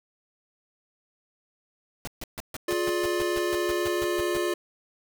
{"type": "noise bursts", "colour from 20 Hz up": "pink", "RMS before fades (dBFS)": -35, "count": 15, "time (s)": [2.05, 4.37], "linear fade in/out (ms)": 0, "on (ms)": 24, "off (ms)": 140}
{"type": "chord", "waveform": "square", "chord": "D diminished", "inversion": "first", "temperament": "just", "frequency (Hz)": [352.4, 422.9, 587.3], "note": ["F4", "Ab4", "D5"], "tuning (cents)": [16, 31, 0], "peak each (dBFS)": [-27, -33, -33], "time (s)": [2.68, 4.54], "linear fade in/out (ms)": 5}
{"effects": []}